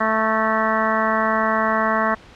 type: harmonic tone with a mistuned harmonic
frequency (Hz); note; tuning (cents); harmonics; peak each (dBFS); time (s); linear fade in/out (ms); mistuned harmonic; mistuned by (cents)
220.2; A3; +2; 1 / 2 / 3 / 4 / 5 / 6 / 7 / 8 / 9; -25 / -30 / -23 / -27 / -22 / -26 / -28 / -27 / -29; 0-2.15; 10; 9; -44
effects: pink hiss -45 dBFS RMS until 2.35 s + low-pass 4000 Hz 12 dB/octave